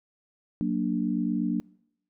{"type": "chord", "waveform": "sine", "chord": "Gb augmented", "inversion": "none", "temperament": "equal", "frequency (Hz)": [185, 233.1, 293.7], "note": ["Gb3", "Bb3", "D4"], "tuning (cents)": [0, 0, 0], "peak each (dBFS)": [-29, -28, -29], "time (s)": [0.61, 1.6], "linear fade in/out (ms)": 0, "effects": ["noise-tail reverb RT60 0.8 s tail -26 dB re dry"]}